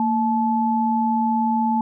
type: tone pair together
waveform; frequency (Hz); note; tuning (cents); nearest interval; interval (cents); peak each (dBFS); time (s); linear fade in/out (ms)
sine; 229.1 / 866.4; A#3 / A5; -30 / -27; octave + major seventh; 2303; -20; 0-1.81; 2
effects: none